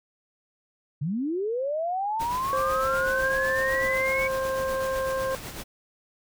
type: linear sweep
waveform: sine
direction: up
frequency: 130.81 to 2251 Hz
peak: -25 dBFS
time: 1.01-4.28 s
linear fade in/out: 10 ms
type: noise with tremolo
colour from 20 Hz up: pink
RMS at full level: -36 dBFS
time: 2.19-5.64 s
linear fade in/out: 20 ms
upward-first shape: sine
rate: 8 Hz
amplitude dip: 45%
type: harmonic tone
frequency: 529 Hz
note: C5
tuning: 19 cents sharp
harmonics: 1 / 2 / 3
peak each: -26 / -32 / -36 dBFS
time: 2.53-5.35 s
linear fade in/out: 0 ms
effects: none